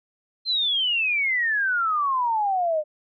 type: exponential sweep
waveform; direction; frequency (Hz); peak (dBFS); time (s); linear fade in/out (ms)
sine; down; 4186 to 595; -20; 0.45-2.84; 50
effects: none